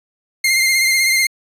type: tone with vibrato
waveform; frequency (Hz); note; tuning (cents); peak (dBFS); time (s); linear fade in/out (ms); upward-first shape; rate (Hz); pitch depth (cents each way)
sawtooth; 2108; C7; +12; -9; 0.44-1.27; 5; sine; 16; 33
effects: resampled to 32000 Hz